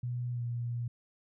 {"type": "tone with pitch glide", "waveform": "sine", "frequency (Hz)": [122.4, 119.4], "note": ["B2", "A#2"], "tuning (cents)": [-15, 42], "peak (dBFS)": -32, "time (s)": [0.03, 0.88], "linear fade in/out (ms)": 5, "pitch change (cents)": -43, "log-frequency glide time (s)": [0.32, 0.42], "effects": []}